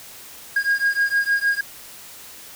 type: beating tone pair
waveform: triangle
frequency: 1627 / 1633.5 Hz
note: G#6 / G#6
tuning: -36 / -29 cents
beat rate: 6.5 Hz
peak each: -19 dBFS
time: 0.56-1.61 s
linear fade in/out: 5 ms
effects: white hiss -41 dBFS RMS until 2.55 s